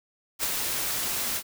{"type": "noise with ADSR envelope", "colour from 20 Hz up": "white", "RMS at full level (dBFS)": -26, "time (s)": [0.39, 1.43], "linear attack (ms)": 44, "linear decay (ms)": 29, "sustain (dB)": -3, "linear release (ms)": 62, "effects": []}